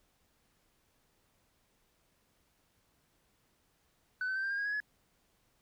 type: tone with pitch steps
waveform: sine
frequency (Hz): 1503 / 1529.3 / 1556 / 1583.2 / 1610.9 / 1639 / 1667.7 / 1696.8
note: F#6 / G6 / G6 / G6 / G6 / G#6 / G#6 / G#6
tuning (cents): +27 / -43 / -13 / +17 / +47 / -23 / +7 / +37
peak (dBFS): -30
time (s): 4.21-4.802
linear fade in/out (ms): 2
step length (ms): 74
effects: tanh soft clip ceiling -30 dBFS + pink hiss -73 dBFS RMS until 5.61 s